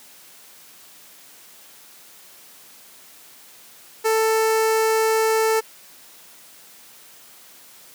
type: tone with notch filter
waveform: sawtooth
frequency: 442.5 Hz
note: A4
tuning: 10 cents sharp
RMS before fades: -19 dBFS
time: 4.04-5.61 s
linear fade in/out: 20 ms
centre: 3400 Hz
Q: 2
effects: white hiss -47 dBFS RMS until 7.94 s + high-pass 150 Hz 12 dB/octave